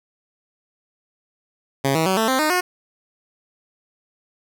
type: tone with pitch steps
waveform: 10% pulse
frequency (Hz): 136.9 / 160.93 / 189.18 / 222.4 / 261.4 / 307.3 / 361.3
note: C#3 / E3 / F#3 / A3 / C4 / D#4 / F#4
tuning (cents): -21 / -41 / +39 / +19 / -1 / -21 / -41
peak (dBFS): -9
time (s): 1.84-2.61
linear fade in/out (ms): 10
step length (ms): 110
effects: none